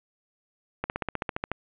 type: slowing click train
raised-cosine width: 0.5 ms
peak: -13 dBFS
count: 11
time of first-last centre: 0.84-1.516 s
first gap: 59 ms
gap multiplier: 1.03
effects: resampled to 8000 Hz + 8-bit